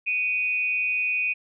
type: tone with amplitude modulation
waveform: sine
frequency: 2487 Hz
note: D#7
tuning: 1 cent flat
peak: -19 dBFS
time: 0.06-1.34 s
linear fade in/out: 20 ms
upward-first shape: sine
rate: 211 Hz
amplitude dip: 65%
effects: none